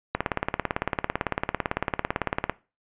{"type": "click train", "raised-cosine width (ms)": 0.5, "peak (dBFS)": -8, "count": 43, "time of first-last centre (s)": [0.15, 2.496], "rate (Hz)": 17.9, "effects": ["noise-tail reverb RT60 0.3 s tail -19 dB re dry", "resampled to 8000 Hz"]}